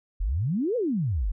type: exponential two-way sweep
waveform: sine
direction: up then down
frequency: 38.89 to 521 to 38.89 Hz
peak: -23 dBFS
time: 0.2-1.32 s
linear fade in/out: 10 ms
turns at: 0.76 s
effects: none